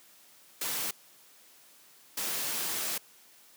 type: noise bursts at uneven times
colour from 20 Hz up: white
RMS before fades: -33 dBFS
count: 2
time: 0.61-0.91 / 2.17-2.98 s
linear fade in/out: 5 ms
effects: white hiss -58 dBFS RMS until 3.56 s + high-pass 150 Hz 12 dB/octave